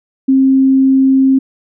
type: tone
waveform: sine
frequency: 266.5 Hz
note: C4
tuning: 32 cents sharp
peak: -6 dBFS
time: 0.28-1.39 s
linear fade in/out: 10 ms
effects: none